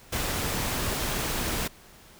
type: noise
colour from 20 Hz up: pink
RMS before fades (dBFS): -29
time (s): 0.12-1.68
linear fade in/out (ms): 10
effects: pink hiss -52 dBFS RMS until 2.19 s